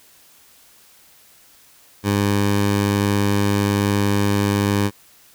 15% pulse tone, 101.2 Hz, G#2, 44 cents flat, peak -10 dBFS, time 2.03-4.91 s, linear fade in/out 50 ms, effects white hiss -51 dBFS RMS until 5.34 s

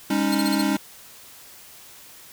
square chord, Ab suspended fourth, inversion none, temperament equal with one note detuned, 202.8 / 277.2 / 311.1 Hz, Ab3 / Db4 / Eb4, -41 / 0 / 0 cents, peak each -25 dBFS, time 0.1-0.77 s, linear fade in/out 5 ms
sawtooth tone bursts, 4211 Hz, C8, 10 cents sharp, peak -23 dBFS, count 5, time 0.32-0.618 s, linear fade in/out 5 ms, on 30 ms, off 37 ms
effects white hiss -46 dBFS RMS until 2.32 s

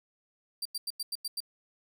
sawtooth tone bursts, 4700 Hz, D8, 1 cent sharp, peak -29 dBFS, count 7, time 0.62-1.404 s, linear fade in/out 5 ms, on 34 ms, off 91 ms, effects none

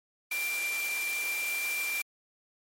sine tone in noise, 2365 Hz, D7, 12 cents sharp, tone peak -30 dBFS, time 0.31-2.02 s, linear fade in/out 5 ms, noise white, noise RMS -37 dBFS, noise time 0.31-2.02 s, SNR +4 dB, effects high-pass 400 Hz 12 dB/octave + MP3 64 kbps

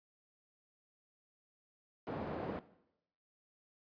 white band-pass noise, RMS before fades -41 dBFS, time 2.07-2.59 s, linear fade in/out 0 ms, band 100 to 570 Hz, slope 12 dB/octave, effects noise-tail reverb RT60 0.8 s tail -17 dB re dry + resampled to 11025 Hz

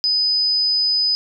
sine tone, 5000 Hz, D#8, 8 cents sharp, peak -15 dBFS, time 0.04-1.15 s, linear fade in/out 0 ms, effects none

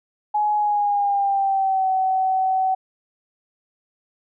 sine tone with pitch glide, 840 to 757.1 Hz, G#5 to F#5, +19 to +40 cents, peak -17 dBFS, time 0.34-2.75 s, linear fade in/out 10 ms, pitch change -179 cents, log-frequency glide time 0.56-1.89 s, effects none

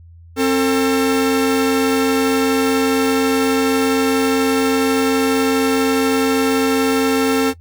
45% pulse tone pair together, 266.8 / 448.7 Hz, C4 / A4, +34 / +34 cents, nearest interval major sixth, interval 900 cents, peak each -16 dBFS, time 0.36-7.54 s, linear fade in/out 50 ms, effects noise-tail reverb RT60 0.1 s tail -19 dB re dry + added 84 Hz sine -39 dBFS peak until 7.6 s

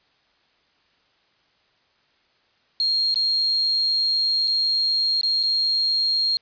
sine tone with dropouts, 4236 Hz, C8, 21 cents sharp, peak -18 dBFS, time 2.8-6.37 s, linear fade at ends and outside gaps 1 ms, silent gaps 3.143-3.158 / 4.475-4.479 / 5.212-5.232 / 5.43-5.435 s, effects white hiss -63 dBFS RMS until 6.41 s + resampled to 11025 Hz

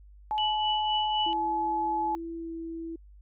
sine tone, 855 Hz, A5, 50 cents flat, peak -26 dBFS, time 0.31-2.15 s, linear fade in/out 0 ms
sine tone with tremolo, 2960 Hz, F#7, in tune, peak -26 dBFS, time 0.38-1.33 s, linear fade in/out 0 ms, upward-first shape triangle, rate 3.9 Hz, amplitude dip 65%
sine tone with pitch glide, 332.7 to 329.6 Hz, E4 to E4, +16 to 0 cents, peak -34 dBFS, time 1.26-2.96 s, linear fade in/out 5 ms, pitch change -16 cents, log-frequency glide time 2.36-2.52 s
effects added 50 Hz sine -49 dBFS peak until 3.21 s

